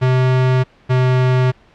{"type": "tone pair in turn", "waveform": "square", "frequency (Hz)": [128.5, 127.8], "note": ["C3", "C3"], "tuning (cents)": [-31, -40], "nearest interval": "unison", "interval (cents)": 9, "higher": "first", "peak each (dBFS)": -12, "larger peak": "neither", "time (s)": [[0.01, 0.64], [0.89, 1.52]], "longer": "neither", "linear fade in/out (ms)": 20, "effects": ["pink hiss -50 dBFS RMS until 1.74 s", "low-pass 3000 Hz 12 dB/octave"]}